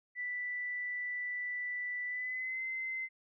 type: tone with pitch glide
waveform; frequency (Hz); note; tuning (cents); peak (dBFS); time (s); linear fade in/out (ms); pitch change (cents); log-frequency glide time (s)
sine; 1975.5 to 2063; B6 to C7; 0 to -25; -35; 0.15-3.09; 50; +75; 2.06-2.62
effects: none